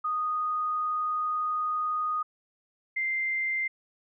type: tone pair in turn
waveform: sine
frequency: 1239 / 2089 Hz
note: D#6 / C7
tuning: -8 / -3 cents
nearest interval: major sixth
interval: 905 cents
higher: second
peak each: -26 dBFS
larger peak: neither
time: 0.04-2.23 / 2.96-3.68 s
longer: first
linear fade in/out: 10 ms
effects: none